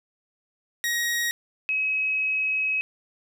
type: tone pair in turn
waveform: sawtooth / sine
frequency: 1889 / 2554 Hz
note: A#6 / D#7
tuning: +22 / +45 cents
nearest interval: perfect fourth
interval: 523 cents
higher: second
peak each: -20 / -22 dBFS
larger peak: first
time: 0.84-1.31 / 1.69-2.81 s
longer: second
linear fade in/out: 0 ms
effects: none